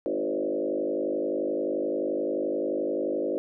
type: tone with frequency modulation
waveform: sine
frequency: 435.5 Hz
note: A4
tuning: 18 cents flat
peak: -25 dBFS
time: 0.06-3.38 s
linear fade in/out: 0 ms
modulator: 51.5 Hz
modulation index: 2.9
effects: none